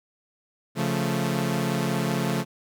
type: chord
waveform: sawtooth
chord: Db augmented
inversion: none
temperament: equal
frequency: 138.59 / 174.61 / 220 Hz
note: Db3 / F3 / A3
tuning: 0 / 0 / 0 cents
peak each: -24 dBFS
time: 0.75-2.45 s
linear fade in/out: 50 ms
effects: none